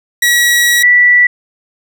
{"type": "tone pair in turn", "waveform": ["sawtooth", "sine"], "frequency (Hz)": [1922, 1960.1], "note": ["B6", "B6"], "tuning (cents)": [-48, -14], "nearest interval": "unison", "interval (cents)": 34, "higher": "second", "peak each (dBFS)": -4, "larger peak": "neither", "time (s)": [[0.22, 0.83], [0.83, 1.27]], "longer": "first", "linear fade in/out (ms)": 5, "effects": []}